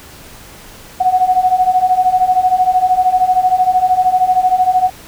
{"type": "beating tone pair", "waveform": "sine", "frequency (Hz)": [730, 743], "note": ["F#5", "F#5"], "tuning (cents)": [-24, 7], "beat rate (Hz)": 13, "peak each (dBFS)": [-14, -11], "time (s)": [1, 4.9], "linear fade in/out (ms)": 10, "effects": ["pink hiss -37 dBFS RMS until 5.07 s"]}